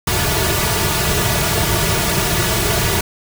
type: noise with comb filter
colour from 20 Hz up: pink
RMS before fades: -17 dBFS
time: 0.07-3.01 s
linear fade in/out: 5 ms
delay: 3.8 ms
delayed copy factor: -0.9
effects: none